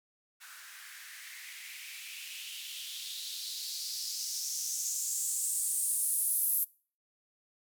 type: noise with band-pass filter sweep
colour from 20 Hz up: violet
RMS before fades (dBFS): -36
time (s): 0.4-6.65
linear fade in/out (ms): 20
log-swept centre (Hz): 1400 to 12000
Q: 3.7
effects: noise-tail reverb RT60 0.4 s tail -23 dB re dry